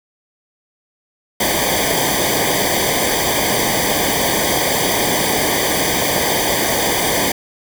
pink noise with comb filter, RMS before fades -17 dBFS, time 1.4-7.32 s, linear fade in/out 5 ms, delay 0.74 ms, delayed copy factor -0.95, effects none

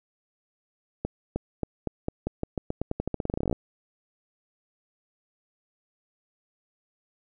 accelerating click train, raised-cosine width 2 ms, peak -14 dBFS, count 26, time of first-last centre 1.05-3.528 s, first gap 310 ms, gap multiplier 0.88, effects none

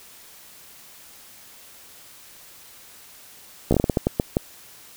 slowing click train, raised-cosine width 2 ms, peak -5 dBFS, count 11, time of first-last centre 3.71-4.369 s, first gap 14 ms, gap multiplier 1.32, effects white hiss -47 dBFS RMS until 4.96 s

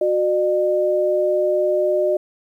sine tone pair together, 367.2 / 604 Hz, F#4 / D5, -13 / +48 cents, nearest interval major sixth, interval 861 cents, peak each -20 / -17 dBFS, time 0.01-2.17 s, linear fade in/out 5 ms, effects 9-bit

